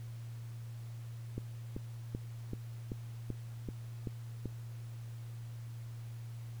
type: click train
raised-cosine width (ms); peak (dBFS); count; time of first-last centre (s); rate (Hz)
3; -25; 9; 1.38-4.457; 2.6
effects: added 116 Hz sine -42 dBFS peak until 6.6 s + pink hiss -61 dBFS RMS until 6.6 s